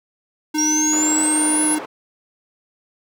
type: tone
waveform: square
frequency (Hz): 306.5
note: D#4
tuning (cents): -26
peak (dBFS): -20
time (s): 0.54-1.79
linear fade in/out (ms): 10
type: exponential sweep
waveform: sine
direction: up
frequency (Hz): 5590 to 10750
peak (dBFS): -17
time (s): 0.58-1.75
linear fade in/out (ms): 5
type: band-pass noise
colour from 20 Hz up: white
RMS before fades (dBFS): -32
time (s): 0.92-1.86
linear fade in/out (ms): 10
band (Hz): 300 to 970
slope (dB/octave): 12
effects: none